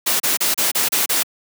white noise bursts, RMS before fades -18 dBFS, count 7, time 0.06-1.232 s, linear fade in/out 10 ms, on 140 ms, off 32 ms, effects high-pass 200 Hz 12 dB/octave

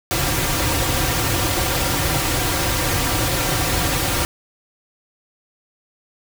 pink noise with comb filter, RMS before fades -20 dBFS, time 0.11-4.25 s, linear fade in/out 0 ms, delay 4.7 ms, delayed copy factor -0.7, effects none

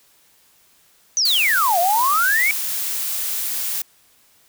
sine exponential two-way sweep, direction down then up, 6230 to 669 to 2318 Hz, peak -15 dBFS, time 1.17-2.51 s, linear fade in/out 0 ms, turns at 1.79 s
blue noise, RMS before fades -24 dBFS, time 1.25-3.82 s, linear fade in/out 5 ms
effects white hiss -56 dBFS RMS until 4.48 s

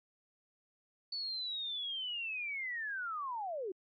sine linear sweep, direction down, 4496 to 349.2 Hz, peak -36 dBFS, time 1.12-3.72 s, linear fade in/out 5 ms, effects MP3 48 kbps

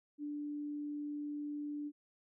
sine tone, 293.7 Hz, D4, in tune, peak -38 dBFS, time 0.18-1.92 s, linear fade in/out 50 ms, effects none

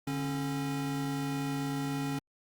square tone pair together, 145.2 / 274.1 Hz, D3 / C#4, -19 / -19 cents, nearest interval major seventh, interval 1100 cents, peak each -36 / -34 dBFS, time 0.07-2.19 s, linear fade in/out 5 ms, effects Opus 48 kbps

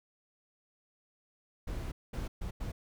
brown noise bursts at uneven times, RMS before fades -37 dBFS, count 4, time 1.67-1.92 / 2.13-2.28 / 2.41-2.51 / 2.6-2.72 s, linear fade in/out 10 ms, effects none

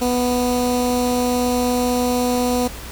15% pulse tone with notch filter, 246.9 Hz, B3, in tune, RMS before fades -19 dBFS, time 0.01-2.68 s, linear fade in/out 10 ms, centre 1800 Hz, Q 0.51, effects added 60 Hz sine -34 dBFS peak until 2.91 s + pink hiss -35 dBFS RMS until 2.91 s

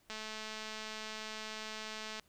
click train, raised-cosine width 0.2 ms, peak -26 dBFS, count 456, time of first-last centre 0.1-2.197 s, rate 217 Hz, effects pink hiss -70 dBFS RMS until 2.28 s

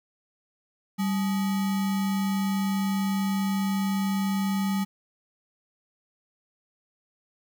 sine tone with sample-and-hold, 195.3 Hz, G3, 6 cents flat, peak -23 dBFS, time 0.98-4.85 s, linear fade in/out 20 ms, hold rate 1050 Hz, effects none

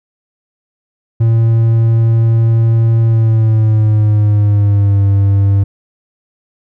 triangle tone with pitch glide, 114 to 99.24 Hz, A#2 to G2, -38 to +22 cents, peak -5 dBFS, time 1.2-5.64 s, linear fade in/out 10 ms, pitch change -240 cents, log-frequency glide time 3.04-5.05 s, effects none

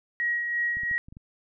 sine tone with tremolo, 1900 Hz, A#6, 33 cents sharp, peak -23 dBFS, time 0.2-0.98 s, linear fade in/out 0 ms, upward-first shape sine, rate 2.9 Hz, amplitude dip 40%
clicks, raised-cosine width 5 ms, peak -33 dBFS, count 6, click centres 0.77 / 0.834 / 0.913 / 1.085 / 1.125 / 1.169 s
effects none

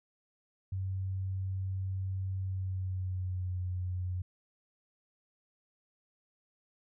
sine tone with pitch glide, 95 to 90.92 Hz, F#2 to F#2, +46 to -30 cents, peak -32 dBFS, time 0.72-4.22 s, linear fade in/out 5 ms, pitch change -76 cents, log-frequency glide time 2.4-3.59 s, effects none

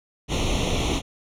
pink noise with comb filter, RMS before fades -23 dBFS, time 0.28-1.02 s, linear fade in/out 50 ms, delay 0.31 ms, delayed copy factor +0.9, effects low-pass 6000 Hz 12 dB/octave

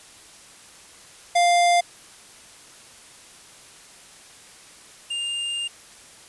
square tone pair in turn, 698.5 / 2806 Hz, F5 / F7, 0 / +8 cents, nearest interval 2 octaves, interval 2408 cents, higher second, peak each -16 / -26 dBFS, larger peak first, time 1.35-1.81 / 5.1-5.68 s, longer second, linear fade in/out 10 ms, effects white hiss -47 dBFS RMS until 6.28 s + resampled to 24000 Hz

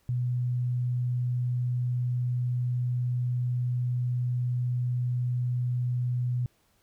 sine tone, 123.47 Hz, B2, in tune, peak -25 dBFS, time 0.09-6.46 s, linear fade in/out 0 ms, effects pink hiss -68 dBFS RMS until 6.82 s

